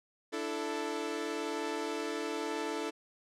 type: chord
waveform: sawtooth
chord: D suspended second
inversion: none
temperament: equal with one note detuned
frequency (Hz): 293.7 / 332.9 / 440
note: D4 / E4 / A4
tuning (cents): 0 / +17 / 0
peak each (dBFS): -36 / -35 / -33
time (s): 0.32-2.91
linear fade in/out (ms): 20
effects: low-pass 8000 Hz 12 dB/octave